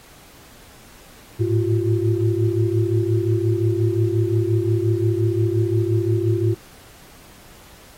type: tone cluster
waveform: sine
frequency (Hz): 106.8 / 112.5 / 342.1 / 376.7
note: G#2 / A2 / F4 / F#4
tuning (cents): +49 / +39 / -36 / +31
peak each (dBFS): -20 / -23 / -22 / -25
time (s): 1.39-6.55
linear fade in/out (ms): 20
effects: pink hiss -47 dBFS RMS until 7.97 s + AAC 48 kbps